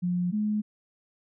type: tone pair in turn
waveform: sine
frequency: 177.8 / 211.4 Hz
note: F3 / G#3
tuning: +31 / +31 cents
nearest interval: minor third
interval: 300 cents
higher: second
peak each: -24 dBFS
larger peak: neither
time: 0.02-0.32 / 0.32-0.62 s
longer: neither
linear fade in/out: 20 ms
effects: none